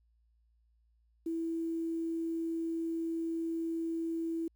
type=tone with quantisation; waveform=sine; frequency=329.6 Hz; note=E4; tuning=in tune; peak=-32 dBFS; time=1.26-4.48 s; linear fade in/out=5 ms; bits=10; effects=added 57 Hz sine -67 dBFS peak until 4.55 s